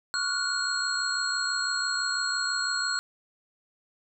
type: tone cluster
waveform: sine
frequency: 1120 / 1397 / 1463 / 4254 / 7780 Hz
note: C#6 / F6 / F#6 / C8 / B8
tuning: +18 / 0 / -20 / +28 / -27 cents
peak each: -37 / -34 / -30 / -30 / -35 dBFS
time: 0.14-2.99 s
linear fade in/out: 0 ms
effects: none